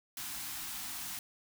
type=band-stop noise; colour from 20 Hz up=white; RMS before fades=-41 dBFS; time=0.17-1.19 s; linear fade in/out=2 ms; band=340 to 670 Hz; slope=96 dB/octave; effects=none